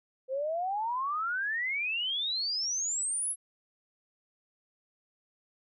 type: exponential sweep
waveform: sine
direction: up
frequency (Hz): 509 to 11175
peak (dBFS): -29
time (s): 0.28-3.36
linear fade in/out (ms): 50
effects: none